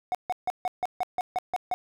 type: tone bursts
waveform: triangle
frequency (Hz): 732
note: F#5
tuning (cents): -19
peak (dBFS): -22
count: 10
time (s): 0.12-1.74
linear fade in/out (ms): 0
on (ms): 27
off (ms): 150
effects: none

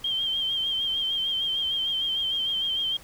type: tone with vibrato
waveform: sine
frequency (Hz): 3161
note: G7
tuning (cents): +14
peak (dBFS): -24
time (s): 0.04-2.97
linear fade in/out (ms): 5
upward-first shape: sine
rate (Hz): 6.6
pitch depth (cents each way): 44
effects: pink hiss -49 dBFS RMS until 3.03 s

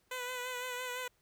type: tone with vibrato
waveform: 10% pulse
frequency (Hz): 500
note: B4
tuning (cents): +21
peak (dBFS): -29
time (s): 0.11-1.08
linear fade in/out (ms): 5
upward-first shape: sine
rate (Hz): 5.9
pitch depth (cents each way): 33
effects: pink hiss -73 dBFS RMS until 1.21 s

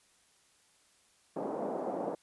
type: band-pass noise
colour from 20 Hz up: white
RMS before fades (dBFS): -36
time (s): 1.36-2.15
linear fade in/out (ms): 5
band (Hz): 210 to 730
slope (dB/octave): 24
effects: white hiss -67 dBFS RMS until 2.22 s + resampled to 24000 Hz

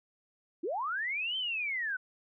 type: linear two-way sweep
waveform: sine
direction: up then down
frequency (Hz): 286.7 to 3136 to 1463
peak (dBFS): -31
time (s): 0.63-1.97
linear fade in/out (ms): 10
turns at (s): 1.37
effects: none

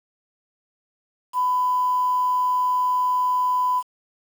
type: tone with quantisation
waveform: sine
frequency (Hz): 1000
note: B5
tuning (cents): +21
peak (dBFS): -18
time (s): 1.33-3.83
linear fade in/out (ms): 50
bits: 7
effects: none

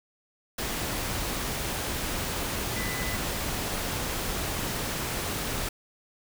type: tone in noise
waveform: sine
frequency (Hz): 2000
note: B6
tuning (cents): +21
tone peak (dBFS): -36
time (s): 2.76-3.16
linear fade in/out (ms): 5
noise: pink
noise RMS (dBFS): -31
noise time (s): 0.58-5.69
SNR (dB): -8
effects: none

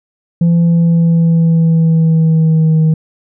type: tone with pitch glide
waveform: sine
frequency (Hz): 169.5 to 158.15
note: E3 to D#3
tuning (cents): +49 to +29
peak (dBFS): -4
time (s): 0.41-2.94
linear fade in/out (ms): 5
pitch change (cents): -120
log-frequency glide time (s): 0.6-2.81
effects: tanh soft clip ceiling -6 dBFS

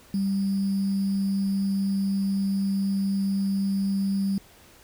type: tone with sample-and-hold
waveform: sine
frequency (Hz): 196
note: G3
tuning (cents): 0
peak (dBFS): -22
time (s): 0.14-4.38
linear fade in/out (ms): 2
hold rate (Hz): 4900
effects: pink hiss -53 dBFS RMS until 4.83 s

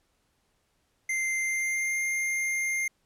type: tone with pitch glide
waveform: square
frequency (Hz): 2088 to 2112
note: C7 to C7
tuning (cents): -4 to +16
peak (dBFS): -27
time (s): 1.09-2.88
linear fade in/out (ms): 5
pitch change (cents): +20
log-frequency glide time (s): 1.39-1.99
effects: pink hiss -72 dBFS RMS until 3.05 s + low-pass 12000 Hz 12 dB/octave

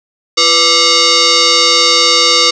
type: tone with frequency modulation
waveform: sine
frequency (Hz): 493.9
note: B4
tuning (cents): 0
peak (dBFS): -6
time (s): 0.37-2.51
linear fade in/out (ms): 10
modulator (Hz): 836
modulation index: 6.6
effects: none

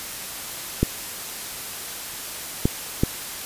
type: clicks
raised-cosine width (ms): 3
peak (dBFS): -4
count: 3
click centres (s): 0.83 / 2.655 / 3.035
effects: white hiss -33 dBFS RMS until 3.45 s + resampled to 32000 Hz

